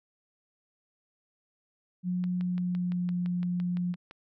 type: tone with pitch glide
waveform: sine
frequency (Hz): 180 to 177.42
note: F#3 to F3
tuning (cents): -47 to +28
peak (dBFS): -27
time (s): 2.03-3.96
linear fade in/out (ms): 50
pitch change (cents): -25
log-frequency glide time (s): 2.32-3.15
type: click train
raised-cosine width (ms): 0.3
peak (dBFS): -30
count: 12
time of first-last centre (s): 2.24-4.111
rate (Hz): 5.88
effects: none